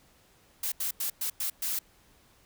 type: noise bursts at uneven times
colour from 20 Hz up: blue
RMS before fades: -31 dBFS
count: 6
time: 0.63-0.72 / 0.8-0.91 / 1-1.1 / 1.21-1.3 / 1.4-1.5 / 1.62-1.79 s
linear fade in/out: 5 ms
effects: pink hiss -62 dBFS RMS until 2.45 s